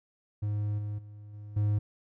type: tone with level steps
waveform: triangle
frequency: 104.2 Hz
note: G#2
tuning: 6 cents sharp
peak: -26 / -30 / -42 / -39 / -22 dBFS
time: 0.42-1.79 s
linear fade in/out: 10 ms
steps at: 0.78 / 0.98 / 1.33 / 1.56 s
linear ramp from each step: 10 ms
effects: none

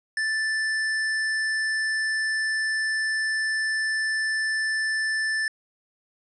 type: tone with tanh clipping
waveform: triangle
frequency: 1760 Hz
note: A6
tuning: in tune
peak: -25 dBFS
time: 0.17-5.48 s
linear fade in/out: 2 ms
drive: 18 dB
effects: resampled to 24000 Hz

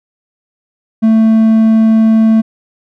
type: tone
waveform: triangle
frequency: 221.9 Hz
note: A3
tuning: 15 cents sharp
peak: -3 dBFS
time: 1.02-2.42 s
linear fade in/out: 20 ms
effects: none

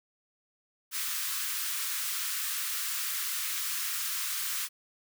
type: high-pass noise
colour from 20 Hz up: white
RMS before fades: -33 dBFS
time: 0.91-4.69 s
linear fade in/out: 50 ms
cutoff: 1100 Hz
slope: 48 dB/octave
effects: none

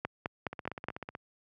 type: two click trains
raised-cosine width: 0.5 ms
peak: -17 / -24 dBFS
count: 5 / 11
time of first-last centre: 0.05-0.885 / 0.53-1.151 s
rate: 4.79 / 16.1 Hz
effects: high-pass 80 Hz 12 dB/octave

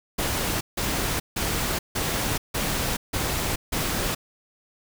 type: noise bursts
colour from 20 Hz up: pink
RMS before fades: -26 dBFS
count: 7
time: 0.18-4.15 s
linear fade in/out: 10 ms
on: 430 ms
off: 160 ms
effects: none

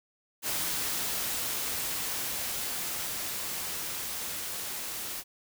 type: noise with level ramp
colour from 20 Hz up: white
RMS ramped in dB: -31 to -37 dBFS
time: 0.42-5.24 s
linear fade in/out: 50 ms
effects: none

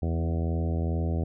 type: harmonic tone with a mistuned harmonic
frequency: 82.41 Hz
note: E2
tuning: in tune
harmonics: 1 / 2 / 3 / 4 / 5 / 6 / 7 / 8 / 9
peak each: -26 / -32 / -36 / -38 / -40 / -42 / -43 / -44 / -45 dBFS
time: 0.02-1.24 s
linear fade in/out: 5 ms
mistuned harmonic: 3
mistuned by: -18 cents
effects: none

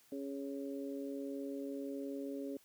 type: harmonic tone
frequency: 138.59 Hz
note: C#3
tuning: in tune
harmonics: 2 / 3 / 4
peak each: -41 / -45 / -47 dBFS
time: 0.12-2.57 s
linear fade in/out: 2 ms
effects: white hiss -67 dBFS RMS until 2.64 s + high-pass 60 Hz 12 dB/octave

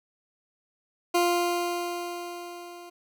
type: tone with level ramp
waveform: 20% pulse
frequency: 349.2 Hz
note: F4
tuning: in tune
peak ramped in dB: -15 to -38 dBFS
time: 1.14-2.9 s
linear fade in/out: 10 ms
effects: none

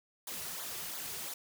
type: noise with flanger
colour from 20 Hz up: white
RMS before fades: -41 dBFS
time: 0.27-1.34 s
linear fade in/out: 5 ms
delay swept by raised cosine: 0.36 to 3.86 ms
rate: 2.9 Hz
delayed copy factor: -0.8
effects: none

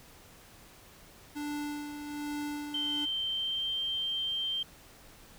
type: tone with tremolo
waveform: square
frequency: 293.7 Hz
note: D4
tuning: in tune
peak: -34 dBFS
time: 1.35-3.06 s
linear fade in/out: 20 ms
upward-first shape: sine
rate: 1.2 Hz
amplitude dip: 50%
type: tone with pitch glide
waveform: sine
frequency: 3123 to 3148 Hz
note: G7 to G7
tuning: -7 to +7 cents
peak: -30 dBFS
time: 2.74-4.63 s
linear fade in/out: 5 ms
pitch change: +14 cents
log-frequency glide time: 3.32-3.67 s
effects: pink hiss -55 dBFS RMS until 5.38 s

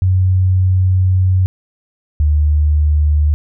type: tone pair in turn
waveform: sine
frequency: 92.9 / 74.94 Hz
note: F#2 / D2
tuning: +7 / +36 cents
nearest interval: major third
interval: 371 cents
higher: first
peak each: -9 / -9 dBFS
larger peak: neither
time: 0.02-1.46 / 2.2-3.34 s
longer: first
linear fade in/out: 0 ms
effects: none

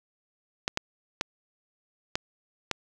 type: clicks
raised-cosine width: 0.2 ms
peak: -9 dBFS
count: 5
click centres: 0.679 / 0.774 / 1.211 / 2.155 / 2.713 s
effects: none

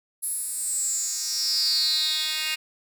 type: tone with high-pass filter sweep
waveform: 10% pulse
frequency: 311.1 Hz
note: D#4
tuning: in tune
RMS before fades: -26 dBFS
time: 0.22-2.56 s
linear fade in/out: 20 ms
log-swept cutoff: 11000 to 2800 Hz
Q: 7.9
effects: none

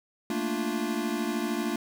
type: chord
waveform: square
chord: Bb major seventh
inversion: third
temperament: equal with one note detuned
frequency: 220 / 233.1 / 293.7 / 348 Hz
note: A3 / Bb3 / D4 / F4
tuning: 0 / 0 / 0 / -6 cents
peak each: -34 dBFS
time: 0.3-1.76 s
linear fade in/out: 2 ms
effects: none

